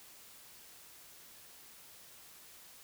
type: silence
effects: white hiss -56 dBFS RMS until 2.83 s